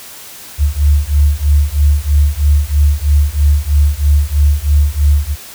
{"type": "beating tone pair", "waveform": "sine", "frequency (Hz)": [71.4, 74.5], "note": ["D2", "D2"], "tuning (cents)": [-48, 25], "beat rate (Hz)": 3.1, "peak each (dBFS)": -11, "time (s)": [0.58, 5.36], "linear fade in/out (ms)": 50, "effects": ["white hiss -33 dBFS RMS until 5.54 s"]}